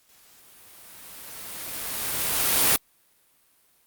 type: noise with exponential growth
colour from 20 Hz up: white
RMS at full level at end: -18 dBFS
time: 0.09-2.76 s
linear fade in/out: 0 ms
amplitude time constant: 580 ms
effects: white hiss -63 dBFS RMS until 3.86 s + Opus 48 kbps